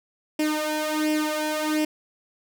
sawtooth tone with flanger, 306.3 Hz, D#4, 27 cents flat, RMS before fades -25 dBFS, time 0.39-1.85 s, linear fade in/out 5 ms, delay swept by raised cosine 0.37 to 2.07 ms, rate 1.4 Hz, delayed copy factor +0.75, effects none

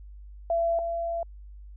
sine tone pair in turn, 673 / 675.8 Hz, E5 / E5, +36 / +43 cents, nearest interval unison, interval 7 cents, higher second, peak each -22 / -27 dBFS, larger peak first, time 0.5-0.79 / 0.79-1.23 s, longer second, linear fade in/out 2 ms, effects added 50 Hz sine -42 dBFS peak until 1.76 s

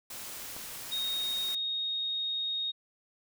white noise, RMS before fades -42 dBFS, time 0.1-1.55 s, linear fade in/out 5 ms
click, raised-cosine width 1 ms, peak -30 dBFS, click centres 0.565 s
sine tone, 3729 Hz, A#7, in tune, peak -30 dBFS, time 0.91-2.72 s, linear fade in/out 20 ms
effects none

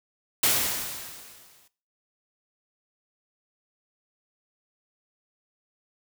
white noise with exponential decay, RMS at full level -20 dBFS, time 0.43-1.68 s, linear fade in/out 5 ms, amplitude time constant 270 ms, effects noise-tail reverb RT60 0.4 s tail -19 dB re dry

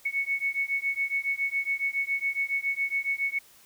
sine beating tone pair, 2210 / 2217.2 Hz, C#7 / C#7, -6 / 0 cents, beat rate 7.2 Hz, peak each -29 dBFS, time 0.05-3.39 s, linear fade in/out 10 ms, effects white hiss -56 dBFS RMS until 3.65 s

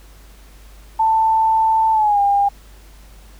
sine tone with pitch glide, 887 to 804 Hz, A5 to G5, +14 to +44 cents, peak -12 dBFS, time 0.99-2.49 s, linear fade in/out 10 ms, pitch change -170 cents, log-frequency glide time 1.92-2.2 s, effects added 50 Hz sine -41 dBFS peak until 3.39 s + pink hiss -49 dBFS RMS until 3.39 s

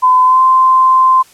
sine tone with pitch glide, 1016 to 1039.1 Hz, B5 to C6, +49 to -12 cents, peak -5 dBFS, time 0.02-1.23 s, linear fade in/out 20 ms, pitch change +39 cents, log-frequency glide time 0.24-0.41 s, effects white hiss -44 dBFS RMS until 1.33 s + low-pass 11000 Hz 12 dB/octave

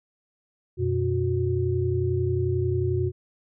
sine tone cluster, 90.8 / 122 / 365.2 Hz, F#2 / B2 / F#4, -32 / -21 / -23 cents, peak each -26 dBFS, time 0.77-3.12 s, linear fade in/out 50 ms, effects none

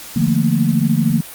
sine chord, Bb major seventh, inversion first, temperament equal with one note detuned, 146.83 / 171.02 / 220 / 233.1 Hz, D3 / F3 / A3 / Bb3, 0 / -36 / 0 / 0 cents, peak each -18 dBFS, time 0.16-1.21 s, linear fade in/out 5 ms, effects white hiss -34 dBFS RMS until 1.34 s + Opus 48 kbps

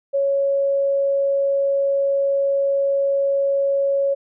sine tone, 554.4 Hz, C#5, in tune, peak -16 dBFS, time 0.13-4.15 s, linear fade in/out 20 ms, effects none

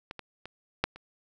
clicks, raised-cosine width 0.3 ms, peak -22 / -23 / -25 / -8 / -30 dBFS, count 5, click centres 0.111 / 0.193 / 0.456 / 0.84 / 0.96 s, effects none

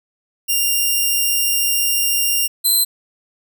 5% pulse tone pair in turn, 2794 / 4076 Hz, F7 / C8, 0 / -46 cents, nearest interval perfect fifth, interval 654 cents, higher second, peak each -6 dBFS, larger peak neither, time 0.48-2.48 / 2.64-2.85 s, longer first, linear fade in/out 20 ms, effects none

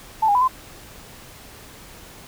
sine tone with pitch steps, 880 / 815 / 995 / 1034 Hz, A5 / G#5 / B5 / C6, 0 / -33 / +13 / -21 cents, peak -14 dBFS, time 0.22-0.48 s, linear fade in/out 10 ms, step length 65 ms, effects pink hiss -43 dBFS RMS until 2.27 s

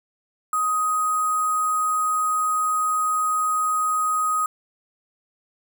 sine tone with sample-and-hold, 1252 Hz, D#6, 10 cents sharp, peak -19 dBFS, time 0.53-4.46 s, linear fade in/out 2 ms, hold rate 8820 Hz, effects none

